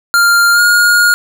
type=tone with pitch glide; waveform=square; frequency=1396.9 to 1427.9 Hz; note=F6 to F6; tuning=0 to +38 cents; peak=-7 dBFS; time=0.14-1.14 s; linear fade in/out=0 ms; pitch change=+38 cents; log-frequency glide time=0.53-0.6 s; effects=none